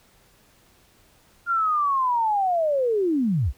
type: linear sweep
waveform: sine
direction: down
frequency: 1409 to 47.83 Hz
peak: -19 dBFS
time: 1.46-3.53 s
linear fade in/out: 50 ms
effects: pink hiss -58 dBFS RMS until 3.57 s